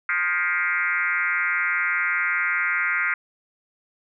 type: tone with frequency modulation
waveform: sine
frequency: 1760 Hz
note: A6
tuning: in tune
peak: -20 dBFS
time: 0.09-3.14 s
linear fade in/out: 2 ms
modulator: 175 Hz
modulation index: 2.8
effects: none

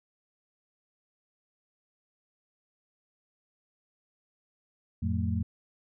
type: tone cluster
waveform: sine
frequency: 88.1 / 110.6 / 182.9 / 224.1 Hz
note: F2 / A2 / F#3 / A3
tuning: +16 / +9 / -20 / +32 cents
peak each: -29 / -34 / -35 / -33 dBFS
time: 5.02-5.43 s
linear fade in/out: 10 ms
effects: none

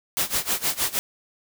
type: noise with tremolo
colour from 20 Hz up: white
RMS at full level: -22 dBFS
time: 0.17-0.99 s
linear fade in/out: 0 ms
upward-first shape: sine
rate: 6.4 Hz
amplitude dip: 90%
effects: none

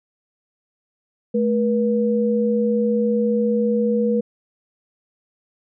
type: tone pair together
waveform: sine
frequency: 216.3 / 481.7 Hz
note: A3 / B4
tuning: -29 / -43 cents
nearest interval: octave + major second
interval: 1386 cents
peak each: -19 dBFS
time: 1.34-4.21 s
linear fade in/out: 10 ms
effects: none

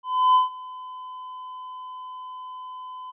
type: tone with ADSR envelope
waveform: triangle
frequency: 1014 Hz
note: B5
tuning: 45 cents sharp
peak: -11 dBFS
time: 0.03-3.12 s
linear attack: 320 ms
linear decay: 140 ms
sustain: -22 dB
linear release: 23 ms
effects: resampled to 8000 Hz

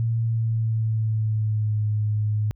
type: tone with pitch glide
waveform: sine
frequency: 114.4 to 106.12 Hz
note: A#2 to G#2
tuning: -32 to +38 cents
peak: -20 dBFS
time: 0-2.51 s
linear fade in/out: 0 ms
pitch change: -130 cents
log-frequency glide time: 0.2-1.83 s
effects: added 50 Hz sine -55 dBFS peak until 2.55 s

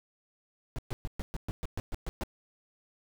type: noise bursts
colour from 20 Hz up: brown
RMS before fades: -33 dBFS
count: 11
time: 0.76-2.235 s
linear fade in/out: 0 ms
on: 25 ms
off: 120 ms
effects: none

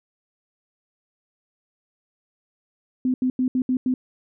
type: tone bursts at uneven times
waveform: sine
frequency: 255.2 Hz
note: C4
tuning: 43 cents flat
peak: -18 dBFS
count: 6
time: 3.05-3.14 / 3.22-3.3 / 3.39-3.48 / 3.55-3.62 / 3.69-3.77 / 3.86-3.94 s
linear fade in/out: 2 ms
effects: none

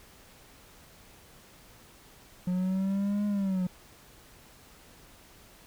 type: linear two-way sweep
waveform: triangle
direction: up then down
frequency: 179.2 to 207.7 to 179.2 Hz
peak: -24 dBFS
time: 2.47-3.67 s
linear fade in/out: 5 ms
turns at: 3.26 s
effects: pink hiss -55 dBFS RMS until 5.66 s

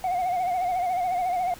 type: tone with vibrato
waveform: sine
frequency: 725 Hz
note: F#5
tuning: 35 cents flat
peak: -20 dBFS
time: 0.04-1.54 s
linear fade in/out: 2 ms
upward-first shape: sine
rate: 14 Hz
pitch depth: 68 cents each way
effects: tanh soft clip ceiling -22 dBFS + pink hiss -46 dBFS RMS until 1.59 s

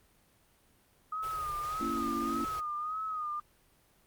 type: tone with vibrato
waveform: sine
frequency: 1244.5 Hz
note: D#6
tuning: in tune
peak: -33 dBFS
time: 1.12-3.4 s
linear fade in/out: 5 ms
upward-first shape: sine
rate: 1.7 Hz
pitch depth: 67 cents each way
type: band-stop noise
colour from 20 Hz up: pink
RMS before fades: -46 dBFS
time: 1.22-2.61 s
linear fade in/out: 20 ms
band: 150 to 340 Hz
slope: 96 dB/octave
type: chord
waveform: sine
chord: A# diminished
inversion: none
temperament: just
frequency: 233.1 / 279.7 / 335.6 Hz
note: A#3 / C#4 / E4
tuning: 0 / +16 / +31 cents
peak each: -37 dBFS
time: 1.81-2.45 s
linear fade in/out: 2 ms
effects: pink hiss -66 dBFS RMS until 4.06 s + Opus 32 kbps

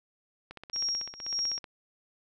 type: click train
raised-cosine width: 0.3 ms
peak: -27 dBFS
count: 19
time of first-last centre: 0.51-1.642 s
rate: 15.9 Hz
type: tone with tremolo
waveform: sine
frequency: 5588 Hz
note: F8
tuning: in tune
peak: -27 dBFS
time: 0.73-1.59 s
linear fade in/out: 5 ms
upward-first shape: sine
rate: 1.8 Hz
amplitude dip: 90%
effects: none

